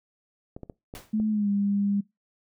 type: clicks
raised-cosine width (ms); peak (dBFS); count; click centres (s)
2; -25; 5; 0.565 / 0.633 / 0.698 / 0.939 / 1.2
type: noise with exponential decay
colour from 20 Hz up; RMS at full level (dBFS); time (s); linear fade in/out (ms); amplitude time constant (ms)
pink; -39; 0.95-1.18; 1; 48
type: tone with pitch glide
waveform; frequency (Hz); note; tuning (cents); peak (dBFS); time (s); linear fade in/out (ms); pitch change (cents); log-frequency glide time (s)
sine; 215.8 to 201.3; A3 to G3; -33 to +46; -22; 1.13-2.01; 10; -121; 1.3-1.49
effects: noise-tail reverb RT60 0.2 s tail -22 dB re dry